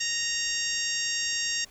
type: harmonic tone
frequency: 930 Hz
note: A#5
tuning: 4 cents flat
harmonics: 2 / 3 / 4 / 5 / 6 / 7 / 8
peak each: -34 / -34 / -37 / -37 / -31 / -35 / -36 dBFS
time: 0-1.65 s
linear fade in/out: 10 ms
effects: pink hiss -55 dBFS RMS until 1.7 s